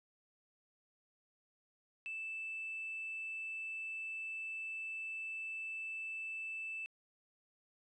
triangle tone with tanh clipping, 2640 Hz, E7, 2 cents sharp, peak -40 dBFS, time 2.06-6.86 s, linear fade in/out 0 ms, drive 4 dB, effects resampled to 24000 Hz

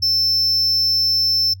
triangle tone, 5320 Hz, E8, 15 cents sharp, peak -13 dBFS, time 0.02-1.54 s, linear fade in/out 10 ms, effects noise-tail reverb RT60 0.1 s tail -20 dB re dry + added 95 Hz sine -34 dBFS peak until 1.6 s

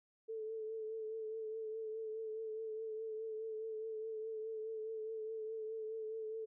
sine tone with vibrato, 440 Hz, A4, in tune, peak -40 dBFS, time 0.28-6.46 s, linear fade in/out 20 ms, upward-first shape triangle, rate 4.8 Hz, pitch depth 36 cents each way, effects none

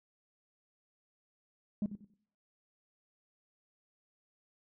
sine tone with echo, 207.7 Hz, G#3, in tune, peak -27 dBFS, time 1.82-1.86 s, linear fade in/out 2 ms, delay 93 ms, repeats 3, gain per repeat -12 dB, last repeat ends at 2.139 s, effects noise-tail reverb RT60 0.6 s tail -20 dB re dry + tanh soft clip ceiling -28 dBFS

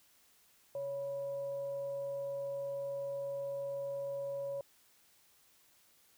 sine tone with frequency modulation, 558 Hz, C#5, 11 cents sharp, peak -36 dBFS, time 0.75-4.61 s, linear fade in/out 2 ms, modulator 423 Hz, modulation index 0.21, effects white hiss -67 dBFS RMS until 6.17 s

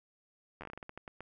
slowing click train, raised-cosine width 0.5 ms, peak -29 dBFS, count 13, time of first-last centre 0.61-1.206 s, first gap 11 ms, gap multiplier 1.25, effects none

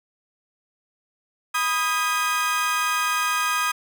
30% pulse chord, G# minor, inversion first, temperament equal with one note detuned, 987.8 / 1244.5 / 1623.3 Hz, B5 / D#6 / G#6, 0 / 0 / -40 cents, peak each -26 / -20 / -25 dBFS, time 1.54-3.72 s, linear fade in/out 10 ms, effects none

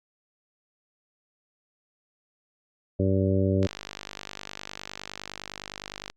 harmonic tone, 96.2 Hz, G2, 32 cents flat, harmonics 1 / 2 / 3 / 4 / 5 / 6, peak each -24 / -27 / -29 / -29 / -33 / -31 dBFS, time 2.99-3.67 s, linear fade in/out 10 ms
click train, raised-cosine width 0.2 ms, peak -18 dBFS, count 124, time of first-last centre 3.63-6.1 s, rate 49.8 Hz
effects Opus 48 kbps

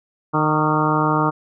harmonic tone with a mistuned harmonic, 153.3 Hz, D#3, 25 cents flat, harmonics 1 / 2 / 3 / 4 / 5 / 6 / 7 / 8 / 9, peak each -22 / -22 / -26 / -28 / -27 / -23 / -24 / -23 / -28 dBFS, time 0.33-1.31 s, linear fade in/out 20 ms, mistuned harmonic 7, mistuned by +52 cents, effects none

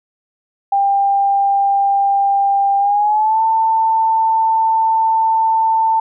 sine tone with pitch glide, 795 to 892.4 Hz, G5 to A5, +24 to +24 cents, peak -11 dBFS, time 0.72-6 s, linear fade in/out 5 ms, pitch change +200 cents, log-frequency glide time 2.78-3.42 s, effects none

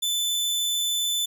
sawtooth tone, 3513 Hz, A7, 3 cents flat, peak -20 dBFS, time 0.02-1.26 s, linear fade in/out 10 ms, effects none

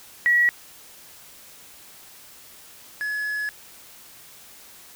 sine / triangle tone pair in turn, 1924 / 1698.3 Hz, B6 / G#6, -46 / +38 cents, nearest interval major second, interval 216 cents, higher first, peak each -15 / -23 dBFS, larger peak first, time 0.26-0.49 / 3.01-3.49 s, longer second, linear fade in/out 0 ms, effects white hiss -47 dBFS RMS until 4.95 s

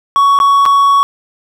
triangle tone with dropouts, 1118 Hz, C#6, 14 cents sharp, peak -4 dBFS, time 0.16-1.03 s, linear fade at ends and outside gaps 0 ms, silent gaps 0.389-0.401 / 0.654-0.661 s, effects none

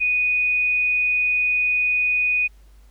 sine tone, 2480 Hz, D#7, 6 cents flat, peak -17 dBFS, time 0-2.48 s, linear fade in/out 20 ms, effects added 50 Hz sine -46 dBFS peak until 2.9 s + pink hiss -61 dBFS RMS until 2.9 s

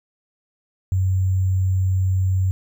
sine tone with sample-and-hold, 93.7 Hz, F#2, 22 cents sharp, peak -16 dBFS, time 0.92-2.51 s, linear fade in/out 0 ms, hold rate 7350 Hz, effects none

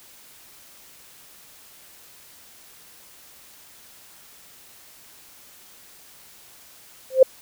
sine tone with exponential growth, 523.3 Hz, C5, in tune, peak -4 dBFS, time 7.1-7.23 s, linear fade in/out 5 ms, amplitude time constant 28 ms, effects white hiss -49 dBFS RMS until 7.41 s

